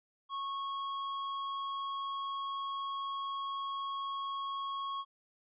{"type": "tone", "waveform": "square", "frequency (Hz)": 1099, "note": "C#6", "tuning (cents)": -15, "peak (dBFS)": -36, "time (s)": [0.29, 5.05], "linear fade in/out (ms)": 50, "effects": ["resampled to 8000 Hz"]}